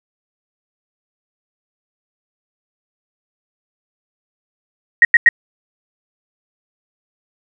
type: tone bursts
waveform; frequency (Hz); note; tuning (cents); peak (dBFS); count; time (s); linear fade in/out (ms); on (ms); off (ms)
sine; 1884; A#6; +18; -3; 3; 5.02-5.289; 2; 29; 91
effects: 7-bit